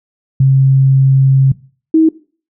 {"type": "tone pair in turn", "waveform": "sine", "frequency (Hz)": [134.4, 319.7], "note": ["C3", "D#4"], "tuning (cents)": [47, 47], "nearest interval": "octave + minor third", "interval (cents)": 1500, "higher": "second", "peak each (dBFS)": -5, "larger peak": "neither", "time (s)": [[0.4, 1.52], [1.94, 2.09]], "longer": "first", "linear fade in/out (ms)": 5, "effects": ["noise-tail reverb RT60 0.4 s tail -19 dB re dry"]}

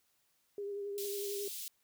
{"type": "tone with vibrato", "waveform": "sine", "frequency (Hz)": 403.7, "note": "G#4", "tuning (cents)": -49, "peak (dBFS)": -37, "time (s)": [0.58, 1.48], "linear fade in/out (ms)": 2, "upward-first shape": "triangle", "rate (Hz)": 11, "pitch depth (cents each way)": 31}
{"type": "high-pass noise", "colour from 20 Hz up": "white", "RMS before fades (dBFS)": -43, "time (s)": [0.98, 1.68], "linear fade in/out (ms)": 0, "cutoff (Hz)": 3000, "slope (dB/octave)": 24}
{"effects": ["white hiss -75 dBFS RMS until 1.83 s"]}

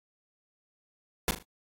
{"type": "noise with echo", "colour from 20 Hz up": "pink", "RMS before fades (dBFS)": -26, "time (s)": [1.28, 1.31], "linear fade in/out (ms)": 2, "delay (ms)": 39, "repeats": 3, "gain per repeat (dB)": -9, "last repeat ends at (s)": 1.427, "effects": ["AAC 48 kbps"]}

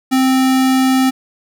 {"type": "tone", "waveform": "square", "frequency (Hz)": 261.6, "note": "C4", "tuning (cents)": 0, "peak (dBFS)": -11, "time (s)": [0.11, 1.11], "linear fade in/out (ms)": 20, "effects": []}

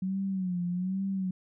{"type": "tone with vibrato", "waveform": "sine", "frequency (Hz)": 185, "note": "F#3", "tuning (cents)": 0, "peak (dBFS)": -28, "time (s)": [0.02, 1.31], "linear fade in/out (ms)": 5, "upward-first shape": "sine", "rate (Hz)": 1.2, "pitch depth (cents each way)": 91, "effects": []}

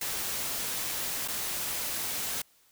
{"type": "noise with dropouts", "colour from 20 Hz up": "white", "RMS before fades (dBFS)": -33, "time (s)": [0.01, 2.42], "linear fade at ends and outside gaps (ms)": 5, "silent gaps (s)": [1.278, 1.282], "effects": ["white hiss -64 dBFS RMS until 2.71 s"]}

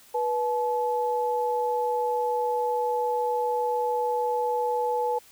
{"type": "tone pair together", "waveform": "sine", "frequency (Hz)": [487.9, 861], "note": ["B4", "A5"], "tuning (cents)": [-21, -38], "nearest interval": "minor seventh", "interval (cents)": 983, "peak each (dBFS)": -26, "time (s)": [0.14, 5.19], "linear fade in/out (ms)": 10, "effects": ["white hiss -54 dBFS RMS until 5.31 s"]}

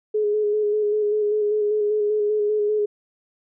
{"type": "tone with vibrato", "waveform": "sine", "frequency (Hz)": 420.7, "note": "G#4", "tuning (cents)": 22, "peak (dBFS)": -18, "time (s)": [0.14, 2.86], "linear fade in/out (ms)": 10, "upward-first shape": "square", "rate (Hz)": 5.1, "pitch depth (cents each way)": 22, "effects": []}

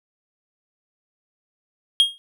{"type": "tone with exponential decay", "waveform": "triangle", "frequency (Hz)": 3251, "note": "G#7", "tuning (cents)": -38, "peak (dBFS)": -7, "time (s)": [2, 2.18], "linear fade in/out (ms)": 0, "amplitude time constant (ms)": 37, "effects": []}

